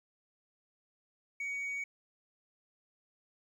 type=tone; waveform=sine; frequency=2247 Hz; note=C#7; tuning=23 cents sharp; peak=-32 dBFS; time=1.4-1.84 s; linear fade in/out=5 ms; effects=tanh soft clip ceiling -34 dBFS + 11-bit